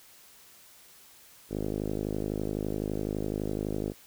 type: tone with low-pass filter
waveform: 5% pulse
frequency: 51.91 Hz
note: G#1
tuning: in tune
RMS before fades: -32 dBFS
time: 1.49-3.94 s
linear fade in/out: 50 ms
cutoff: 400 Hz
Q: 1.3
effects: white hiss -55 dBFS RMS until 4.06 s